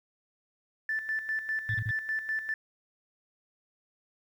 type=tone with tremolo; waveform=sine; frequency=1760 Hz; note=A6; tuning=in tune; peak=-27 dBFS; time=0.89-2.54 s; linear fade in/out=2 ms; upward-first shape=square; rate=5 Hz; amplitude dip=65%
type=tone bursts; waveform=sine; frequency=109.3 Hz; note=A2; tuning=11 cents flat; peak=-28 dBFS; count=3; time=1.69-1.911 s; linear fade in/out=5 ms; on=55 ms; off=28 ms
effects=tanh soft clip ceiling -22 dBFS + 10-bit